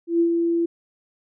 sine tone with ADSR envelope, 337.6 Hz, E4, 41 cents sharp, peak -14 dBFS, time 0.07-0.66 s, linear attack 130 ms, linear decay 88 ms, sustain -4 dB, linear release 9 ms, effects none

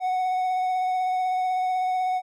triangle tone with vibrato, 740 Hz, F#5, in tune, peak -20 dBFS, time 0-2.22 s, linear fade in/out 50 ms, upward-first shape sine, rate 16 Hz, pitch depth 14 cents each way, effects none

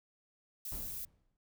violet noise, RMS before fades -42 dBFS, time 0.65-1.05 s, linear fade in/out 2 ms
brown noise with exponential decay, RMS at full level -42 dBFS, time 0.72-1.37 s, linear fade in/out 2 ms, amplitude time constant 140 ms
effects none

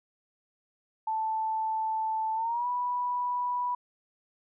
sine tone with pitch glide, 880 to 982.1 Hz, A5 to B5, 0 to -10 cents, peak -27 dBFS, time 1.07-3.75 s, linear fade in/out 5 ms, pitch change +190 cents, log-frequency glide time 2.34-2.67 s, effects none

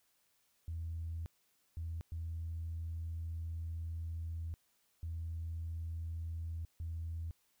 sine tone bursts at uneven times, 82.41 Hz, E2, in tune, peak -37 dBFS, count 5, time 0.68-1.26 / 1.77-2.01 / 2.12-4.54 / 5.03-6.65 / 6.8-7.31 s, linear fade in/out 0 ms, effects tanh soft clip ceiling -33 dBFS + white hiss -75 dBFS RMS until 7.6 s

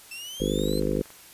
sawtooth exponential sweep, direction up, 2652 to 4186 Hz, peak -33 dBFS, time 0.11-0.8 s, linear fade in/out 5 ms
harmonic tone, 50.7 Hz, G#1, 41 cents flat, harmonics 1 / 3 / 4 / 5 / 6 / 7 / 8 / 9 / 10, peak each -32 / -32 / -32 / -32 / -32 / -32 / -32 / -32 / -32 dBFS, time 0.4-1.02 s, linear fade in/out 5 ms
click train, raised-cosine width 0.5 ms, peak -33 dBFS, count 12, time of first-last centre 0.59-1.104 s, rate 21.4 Hz
effects white hiss -49 dBFS RMS until 1.33 s + resampled to 32000 Hz

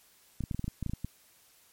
clicks, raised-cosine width 5 ms, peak -21 dBFS, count 12, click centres 0.407 / 0.438 / 0.512 / 0.546 / 0.594 / 0.643 / 0.68 / 0.827 / 0.863 / 0.896 / 0.935 / 1.046 s, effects white hiss -62 dBFS RMS until 1.72 s + MP3 64 kbps

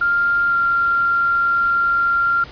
sine tone with pitch glide, 1396.9 to 1384.8 Hz, F6 to F6, 0 to -15 cents, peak -14 dBFS, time 0.01-2.44 s, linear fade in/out 5 ms, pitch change -15 cents, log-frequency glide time 0.47-0.54 s, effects pink hiss -39 dBFS RMS until 2.51 s + resampled to 11025 Hz

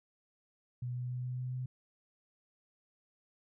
sine tone with pitch steps, 123.4 / 124.19 / 124.98 / 125.77 / 126.58 / 127.38 Hz, B2 / B2 / B2 / B2 / B2 / C3, -1 / +10 / +21 / +32 / +43 / -46 cents, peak -35 dBFS, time 0.82-1.66 s, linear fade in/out 5 ms, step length 140 ms, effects none

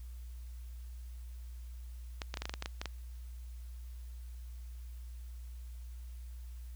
clicks, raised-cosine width 0.2 ms, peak -20 dBFS, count 11, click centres 2.218 / 2.341 / 2.372 / 2.42 / 2.455 / 2.495 / 2.539 / 2.624 / 2.659 / 2.815 / 2.857 s, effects added 60 Hz sine -43 dBFS peak until 6.75 s + white hiss -65 dBFS RMS until 6.75 s

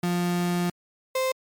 35% pulse tone pair in turn, 175.8 / 521.2 Hz, F3 / C5, +12 / -7 cents, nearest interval octave + perfect fifth, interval 1881 cents, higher second, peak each -21 dBFS, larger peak neither, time 0.03-0.7 / 1.15-1.32 s, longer first, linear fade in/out 5 ms, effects MP3 96 kbps

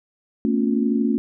sine tone cluster, 224.1 / 245.5 / 277.2 / 353.7 Hz, A3 / B3 / C#4 / F4, +32 / -10 / 0 / +22 cents, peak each -20 / -27 / -22 / -27 dBFS, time 0.45-1.18 s, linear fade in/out 0 ms, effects none

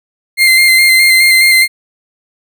35% pulse tone with vibrato, 2093 Hz, C7, in tune, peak -3 dBFS, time 0.37-1.68 s, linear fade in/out 50 ms, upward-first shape square, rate 4.8 Hz, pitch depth 19 cents each way, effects none

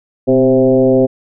sine tone with frequency modulation, 392 Hz, G4, in tune, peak -7 dBFS, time 0.27-1.07 s, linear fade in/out 20 ms, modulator 133 Hz, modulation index 1.5, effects none

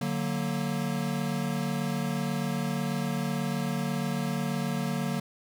square chord, D augmented, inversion none, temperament equal, 146.83 / 185 / 233.1 Hz, D3 / F#3 / A#3, 0 / 0 / 0 cents, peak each -33 dBFS, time 0.01-5.2 s, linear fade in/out 5 ms, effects none

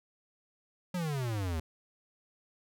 square exponential sweep, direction down, 185.7 to 76.8 Hz, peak -32 dBFS, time 0.94-1.6 s, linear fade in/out 5 ms, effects none

